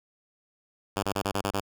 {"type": "tone bursts", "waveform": "5% pulse", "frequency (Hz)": 99.7, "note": "G2", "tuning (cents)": 30, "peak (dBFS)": -15, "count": 7, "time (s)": [0.96, 1.605], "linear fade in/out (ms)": 10, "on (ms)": 69, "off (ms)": 27, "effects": []}